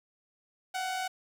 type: tone pair together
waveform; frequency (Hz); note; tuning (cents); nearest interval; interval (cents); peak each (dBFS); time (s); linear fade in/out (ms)
sawtooth; 707 / 749; F5 / F#5; +21 / +21; minor second; 100; -38 / -28; 0.74-1.08; 10
effects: low-pass 11000 Hz 12 dB/octave + 9-bit